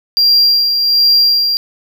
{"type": "tone with tremolo", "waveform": "triangle", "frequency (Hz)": 4759, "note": "D8", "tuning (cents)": 22, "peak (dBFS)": -5, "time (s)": [0.17, 1.57], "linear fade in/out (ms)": 0, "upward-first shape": "sine", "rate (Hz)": 1.3, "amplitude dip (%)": 45, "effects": []}